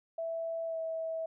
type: tone with pitch glide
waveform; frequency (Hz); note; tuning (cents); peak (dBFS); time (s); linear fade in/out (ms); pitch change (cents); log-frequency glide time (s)
sine; 659.3 to 649.5; E5 to E5; 0 to -26; -33; 0.18-1.26; 5; -26; 0.66-0.78
effects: none